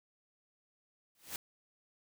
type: noise with exponential growth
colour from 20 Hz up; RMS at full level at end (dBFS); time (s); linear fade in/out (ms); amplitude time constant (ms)
white; -37; 1.15-1.36; 1; 45
effects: none